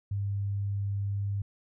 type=tone; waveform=sine; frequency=100.1 Hz; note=G2; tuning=37 cents sharp; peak=-28 dBFS; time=0.11-1.42 s; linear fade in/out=5 ms; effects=none